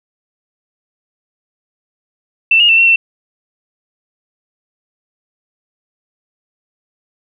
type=tone with pitch steps; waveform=sine; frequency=2673 / 2852 / 2679 / 2721 / 2691 Hz; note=E7 / F7 / E7 / F7 / E7; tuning=+23 / +36 / +27 / -46 / +35 cents; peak=-6 dBFS; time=2.51-2.96 s; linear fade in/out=5 ms; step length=90 ms; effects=none